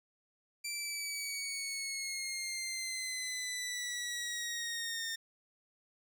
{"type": "exponential sweep", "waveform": "15% pulse", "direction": "down", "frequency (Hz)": [2349, 1817], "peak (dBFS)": -30, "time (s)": [0.64, 5.16], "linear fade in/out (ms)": 10, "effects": []}